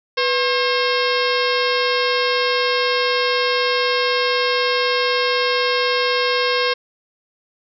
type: harmonic tone with a mistuned harmonic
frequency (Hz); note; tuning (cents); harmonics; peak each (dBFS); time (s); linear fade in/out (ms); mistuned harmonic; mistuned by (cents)
536; C5; +42; 1 / 2 / 3 / 4 / 5 / 6 / 7 / 8 / 9 / 10; -20 / -23 / -25 / -26 / -27 / -28 / -28 / -29 / -30 / -30; 0.17-6.74; 10; 1; -140
effects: none